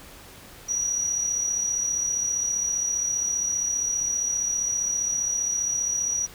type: tone with amplitude modulation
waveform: sine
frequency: 5800 Hz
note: F#8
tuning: 35 cents flat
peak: -21 dBFS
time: 0.68-6.27 s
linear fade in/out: 20 ms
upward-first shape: sine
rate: 35.1 Hz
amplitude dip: 45%
effects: pink hiss -46 dBFS RMS until 6.34 s